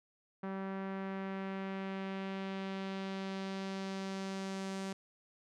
sawtooth tone with low-pass filter sweep, 192.8 Hz, G3, 28 cents flat, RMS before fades -40 dBFS, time 0.43-4.93 s, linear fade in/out 5 ms, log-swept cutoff 1500 to 7700 Hz, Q 1.2, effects none

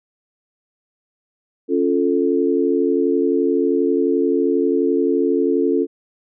sine chord, Db augmented, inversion none, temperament equal, 277.2 / 349.2 / 440 Hz, Db4 / F4 / A4, 0 / 0 / 0 cents, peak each -19 dBFS, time 1.68-5.87 s, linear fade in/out 50 ms, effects none

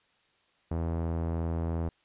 sawtooth tone with low-pass filter, 82.8 Hz, E2, 8 cents sharp, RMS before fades -31 dBFS, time 0.71-1.89 s, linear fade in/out 5 ms, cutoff 830 Hz, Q 0.82, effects white hiss -68 dBFS RMS until 2.04 s + resampled to 8000 Hz

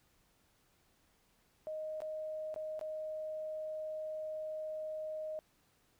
sine tone with dropouts, 622.3 Hz, D#5, in tune, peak -38 dBFS, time 1.67-5.39 s, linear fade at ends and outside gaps 0 ms, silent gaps 2.004-2.019 / 2.542-2.561 / 2.793-2.812 s, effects pink hiss -72 dBFS RMS until 5.99 s

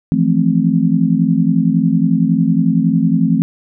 sine chord, F major seventh, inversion third, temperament just, 163.7 / 174.61 / 218.3 / 261.9 Hz, E3 / F3 / A3 / C4, -12 / 0 / -13 / +2 cents, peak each -16 dBFS, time 0.12-3.42 s, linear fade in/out 0 ms, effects none

